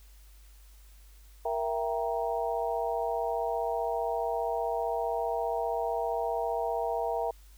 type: harmonic tone with a mistuned harmonic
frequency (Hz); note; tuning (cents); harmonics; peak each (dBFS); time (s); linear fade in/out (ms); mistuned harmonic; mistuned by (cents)
156.2; D#3; +7; 3 / 4 / 5 / 6; -33 / -32 / -34 / -36; 1.45-7.31; 5; 4; +110
effects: added 50 Hz sine -51 dBFS peak until 7.57 s + white hiss -62 dBFS RMS until 7.57 s